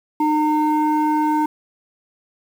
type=tone pair together; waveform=sine; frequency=304.8 / 914.7 Hz; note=D#4 / A#5; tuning=-36 / -33 cents; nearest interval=octave + perfect fifth; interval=1903 cents; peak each=-16 dBFS; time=0.2-1.46 s; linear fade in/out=5 ms; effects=tanh soft clip ceiling -12 dBFS + 7-bit